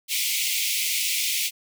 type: high-pass noise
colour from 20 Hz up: pink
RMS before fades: -25 dBFS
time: 0.08-1.51 s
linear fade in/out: 50 ms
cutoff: 2100 Hz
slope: 96 dB/octave
effects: none